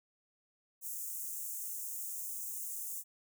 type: high-pass noise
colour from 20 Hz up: white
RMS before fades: -41 dBFS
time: 0.81-3.04 s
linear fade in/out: 50 ms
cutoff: 6500 Hz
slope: 48 dB/octave
effects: none